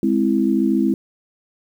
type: chord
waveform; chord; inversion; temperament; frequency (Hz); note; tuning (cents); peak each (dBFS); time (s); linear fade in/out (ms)
sine; Ab augmented; none; equal; 207.7 / 261.6 / 329.6; Ab3 / C4 / E4; 0 / 0 / 0; -19; 0.03-0.94; 2
effects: 8-bit